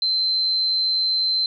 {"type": "tone", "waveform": "sine", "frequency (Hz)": 4094, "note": "C8", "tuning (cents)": -38, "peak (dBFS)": -18, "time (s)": [0.02, 1.46], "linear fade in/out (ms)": 2, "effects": []}